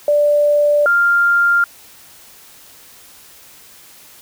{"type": "tone pair in turn", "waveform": "sine", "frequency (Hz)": [587.3, 1396.8], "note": ["D5", "F6"], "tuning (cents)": [0, 0], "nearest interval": "octave + minor third", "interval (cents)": 1500, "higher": "second", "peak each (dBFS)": -10, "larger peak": "neither", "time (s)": [[0.08, 0.86], [0.86, 1.64]], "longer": "neither", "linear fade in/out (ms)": 2, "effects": ["white hiss -43 dBFS RMS until 4.21 s"]}